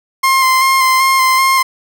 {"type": "tone with vibrato", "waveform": "30% pulse", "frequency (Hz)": 1053, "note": "C6", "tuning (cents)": 11, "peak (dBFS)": -6, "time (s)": [0.23, 1.63], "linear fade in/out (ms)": 10, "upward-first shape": "square", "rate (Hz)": 2.6, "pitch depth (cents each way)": 18, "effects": []}